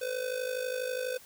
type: tone with amplitude modulation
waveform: square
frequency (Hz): 506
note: B4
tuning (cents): +42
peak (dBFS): -29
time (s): 0.01-1.18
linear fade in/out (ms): 10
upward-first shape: sine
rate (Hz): 52.2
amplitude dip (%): 70
effects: white hiss -54 dBFS RMS until 1.25 s